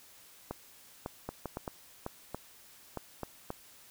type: clicks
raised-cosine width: 1 ms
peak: -22 dBFS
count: 11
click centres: 0.51 / 1.061 / 1.29 / 1.457 / 1.571 / 1.678 / 2.064 / 2.346 / 2.973 / 3.233 / 3.504 s
effects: white hiss -57 dBFS RMS until 3.9 s